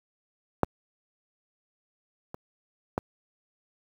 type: clicks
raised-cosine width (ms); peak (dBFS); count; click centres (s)
1; -6 / -23 / -12; 3; 0.633 / 2.344 / 2.979
effects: high-pass 60 Hz 12 dB/octave + 8-bit